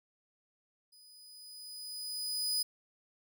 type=tone with level ramp; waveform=sawtooth; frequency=4978 Hz; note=D#8; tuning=in tune; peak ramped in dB=-55 to -26 dBFS; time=0.92-2.63 s; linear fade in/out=10 ms; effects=none

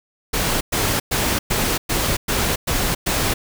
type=noise bursts; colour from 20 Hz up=pink; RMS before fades=-20 dBFS; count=8; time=0.33-3.34 s; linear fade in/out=10 ms; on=280 ms; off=110 ms; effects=none

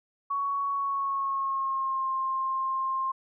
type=tone with pitch glide; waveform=sine; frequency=1117 to 1059.2 Hz; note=C#6 to C6; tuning=+13 to +21 cents; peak=-26 dBFS; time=0.3-3.12 s; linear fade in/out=10 ms; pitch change=-92 cents; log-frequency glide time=0.72-2.1 s; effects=none

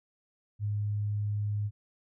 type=tone; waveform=sine; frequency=103.83 Hz; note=G#2; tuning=in tune; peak=-28 dBFS; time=0.59-1.71 s; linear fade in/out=50 ms; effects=none

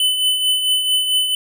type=tone with tremolo; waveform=square; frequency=3015 Hz; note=F#7; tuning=32 cents sharp; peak=-13 dBFS; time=0-1.35 s; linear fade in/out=2 ms; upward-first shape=triangle; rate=4.5 Hz; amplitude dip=55%; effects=none

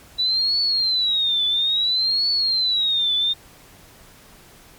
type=tone with vibrato; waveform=sine; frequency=3937 Hz; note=B7; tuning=6 cents flat; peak=-17 dBFS; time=0.18-3.34 s; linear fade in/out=20 ms; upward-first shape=triangle; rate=0.59 Hz; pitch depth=220 cents each way; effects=pink hiss -48 dBFS RMS until 4.78 s + MP3 96 kbps

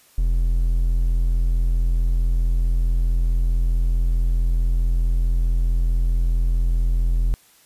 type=tone; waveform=triangle; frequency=42.3 Hz; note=E1; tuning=45 cents sharp; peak=-14 dBFS; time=0.18-7.34 s; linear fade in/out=0 ms; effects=white hiss -54 dBFS RMS until 7.65 s + resampled to 32000 Hz

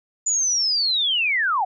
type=linear sweep; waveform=sine; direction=down; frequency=7040 to 702 Hz; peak=-18 dBFS; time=0.26-1.65 s; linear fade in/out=10 ms; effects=none

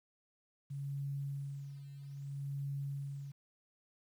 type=tone with tremolo; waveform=sine; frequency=139.9 Hz; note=C#3; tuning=16 cents sharp; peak=-36 dBFS; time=0.7-3.32 s; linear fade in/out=10 ms; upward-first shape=sine; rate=0.62 Hz; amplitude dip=70%; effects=11-bit

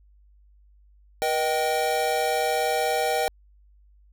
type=tone cluster; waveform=square; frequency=480.3 / 621 / 775 Hz; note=B4 / D#5 / G5; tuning=-48 / -3 / -20 cents; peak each=-28 / -28 / -26 dBFS; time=1.22-3.28 s; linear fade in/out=0 ms; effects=added 50 Hz sine -53 dBFS peak until 4.12 s

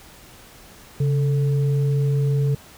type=tone pair together; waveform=sine; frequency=138.59 / 440 Hz; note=C#3 / A4; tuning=0 / 0 cents; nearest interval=octave + minor sixth; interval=2000 cents; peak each=-17 / -29 dBFS; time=1-2.55 s; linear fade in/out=5 ms; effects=pink hiss -46 dBFS RMS until 2.77 s

